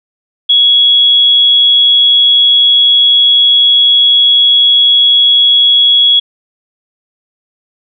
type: tone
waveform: sine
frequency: 3344 Hz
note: G#7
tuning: 11 cents sharp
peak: -4 dBFS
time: 0.49-6.2 s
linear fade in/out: 10 ms
effects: none